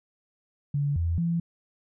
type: tone with pitch steps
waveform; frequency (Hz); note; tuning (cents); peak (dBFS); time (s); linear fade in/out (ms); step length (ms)
sine; 143.3 / 84.2 / 169; D3 / E2 / E3; -42 / +37 / +43; -23; 0.74-1.4; 5; 220
effects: none